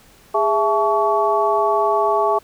sine tone cluster, 411.8 / 663 / 866 / 1127 Hz, G#4 / E5 / A5 / C#6, -15 / +10 / -28 / +28 cents, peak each -20 dBFS, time 0.34-2.39 s, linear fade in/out 10 ms, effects pink hiss -50 dBFS RMS until 2.43 s

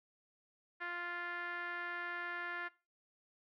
5% pulse tone with low-pass filter, 349.2 Hz, F4, in tune, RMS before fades -42 dBFS, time 0.8-2.69 s, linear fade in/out 20 ms, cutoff 1700 Hz, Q 3.3, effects noise-tail reverb RT60 0.3 s tail -19 dB re dry

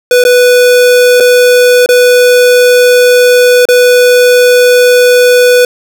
square tone with dropouts, 493.9 Hz, B4, in tune, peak -3 dBFS, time 0.11-5.65 s, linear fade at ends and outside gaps 2 ms, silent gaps 0.239-0.25 / 1.201-1.205 / 1.861-1.889 / 3.654-3.687 s, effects none

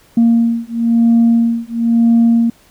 sine beating tone pair, 231.4 / 232.4 Hz, A#3 / A#3, -13 / -5 cents, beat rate 1 Hz, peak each -11 dBFS, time 0.17-2.5 s, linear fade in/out 5 ms, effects tanh soft clip ceiling -4 dBFS + pink hiss -49 dBFS RMS until 2.7 s

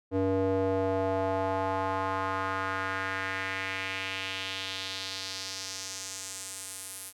square tone with band-pass filter sweep, 95.5 Hz, G2, 45 cents flat, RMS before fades -32 dBFS, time 0.11-7.13 s, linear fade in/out 50 ms, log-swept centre 400 to 11000 Hz, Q 2.2, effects none

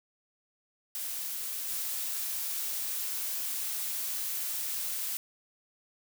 blue noise with level steps, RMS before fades -36 / -34 dBFS, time 0.95-5.17 s, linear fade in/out 0 ms, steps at 1.68 s, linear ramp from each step 10 ms, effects none

